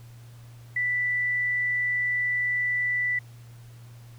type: tone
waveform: sine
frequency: 1975.5 Hz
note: B6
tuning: in tune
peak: -23 dBFS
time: 0.76-3.19 s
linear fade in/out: 5 ms
effects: added 118 Hz sine -44 dBFS peak until 4.18 s + pink hiss -57 dBFS RMS until 4.18 s